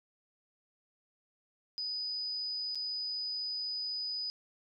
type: tone with dropouts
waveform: sine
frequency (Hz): 4978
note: D#8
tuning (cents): 0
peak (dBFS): -34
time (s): 1.78-4.3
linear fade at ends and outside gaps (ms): 0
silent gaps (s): 2.748-2.755
effects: none